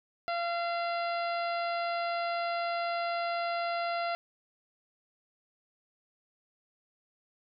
harmonic tone, 686 Hz, F5, 31 cents flat, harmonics 1 / 2 / 3 / 4 / 5 / 6 / 7, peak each -31 / -36 / -41 / -44 / -50 / -46 / -49 dBFS, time 0.28-4.15 s, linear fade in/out 0 ms, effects none

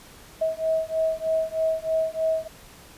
sine beating tone pair, 640 / 643.2 Hz, D#5 / E5, +49 / -43 cents, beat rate 3.2 Hz, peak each -25 dBFS, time 0.41-2.48 s, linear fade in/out 10 ms, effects pink hiss -48 dBFS RMS until 2.97 s + resampled to 32000 Hz

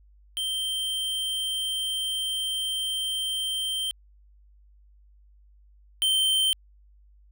square tone pair in turn, 3136 / 3114 Hz, G7 / G7, 0 / -12 cents, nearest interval unison, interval 12 cents, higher first, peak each -27 / -21 dBFS, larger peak second, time 0.37-3.91 / 6.02-6.53 s, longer first, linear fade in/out 0 ms, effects added 50 Hz sine -53 dBFS peak until 7.31 s

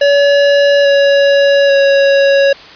square tone with pitch steps, 568 / 561.5 / 555 Hz, C#5 / C#5 / C#5, +42 / +22 / +2 cents, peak -7 dBFS, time 0.01-2.53 s, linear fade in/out 5 ms, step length 840 ms, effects white hiss -34 dBFS RMS until 2.75 s + resampled to 11025 Hz

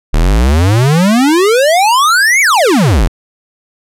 square exponential two-way sweep, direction up then down, 35.88 to 2310 to 35.88 Hz, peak -7 dBFS, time 0.13-3.08 s, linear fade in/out 10 ms, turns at 2.41 s, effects low-pass 12000 Hz 12 dB/octave

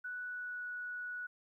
sine tone with pitch glide, 1480 to 1469.8 Hz, F#6 to F#6, 0 to -12 cents, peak -39 dBFS, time 0.04-1.27 s, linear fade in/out 10 ms, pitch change -12 cents, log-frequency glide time 0.22-0.65 s, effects 13-bit

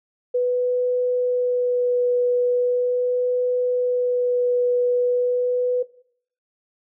sine tone with vibrato, 493.9 Hz, B4, in tune, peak -17 dBFS, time 0.34-5.83 s, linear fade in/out 10 ms, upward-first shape sine, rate 0.4 Hz, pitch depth 10 cents each way, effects noise-tail reverb RT60 0.6 s tail -18 dB re dry

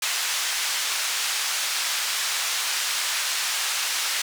white band-pass noise, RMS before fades -26 dBFS, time 0.02-4.22 s, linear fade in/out 5 ms, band 1100 to 6700 Hz, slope 12 dB/octave, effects none

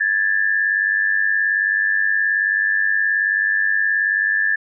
sine tone pair together, 1661.2 / 1760 Hz, G#6 / A6, 0 / 0 cents, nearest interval minor second, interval 100 cents, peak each -20 / -17 dBFS, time 0-4.56 s, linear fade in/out 10 ms, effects none

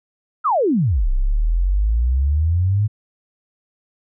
sine exponential two-way sweep, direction down then up, 1386 to 30.87 to 108.6 Hz, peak -14 dBFS, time 0.44-2.88 s, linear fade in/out 20 ms, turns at 1.1 s, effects none

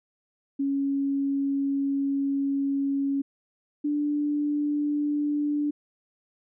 sine tone pair in turn, 277.2 / 293.7 Hz, C#4 / D4, 0 / 0 cents, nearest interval minor second, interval 100 cents, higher second, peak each -23 / -23 dBFS, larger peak neither, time 0.59-3.22 / 3.84-5.71 s, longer first, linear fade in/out 10 ms, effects none

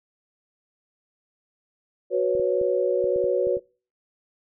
sine chord, F# suspended fourth, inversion none, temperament just, 370 / 493.3 / 555 Hz, F#4 / B4 / C#5, 0 / -2 / +2 cents, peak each -24 dBFS, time 2.1-3.6 s, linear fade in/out 50 ms
clicks, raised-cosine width 3 ms, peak -28 dBFS, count 8, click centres 2.351 / 2.397 / 2.614 / 3.042 / 3.161 / 3.242 / 3.47 / 3.569 s
effects noise-tail reverb RT60 0.4 s tail -26 dB re dry

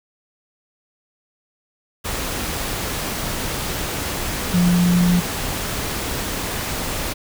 sine tone in noise, 176.6 Hz, F3, 20 cents sharp, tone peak -13 dBFS, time 4.53-5.21 s, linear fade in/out 20 ms, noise pink, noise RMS -25 dBFS, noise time 2.04-7.14 s, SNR +9 dB, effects none

